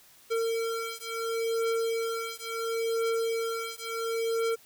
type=beating tone pair; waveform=square; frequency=455.6 / 456.32 Hz; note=A#4 / A#4; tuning=-40 / -37 cents; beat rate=0.72 Hz; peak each=-32 / -32 dBFS; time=0.3-4.56 s; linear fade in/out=20 ms; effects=white hiss -57 dBFS RMS until 4.65 s